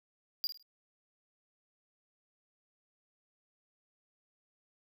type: tone with echo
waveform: square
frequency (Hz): 4831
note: D8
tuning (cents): +48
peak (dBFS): -31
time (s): 0.44-0.47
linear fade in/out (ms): 0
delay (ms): 52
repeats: 3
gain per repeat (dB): -10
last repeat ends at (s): 0.626
effects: none